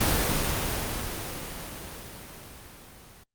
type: noise with level ramp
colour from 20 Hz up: pink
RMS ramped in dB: -23 to -51 dBFS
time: 0-3.24 s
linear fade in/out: 10 ms
effects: Opus 24 kbps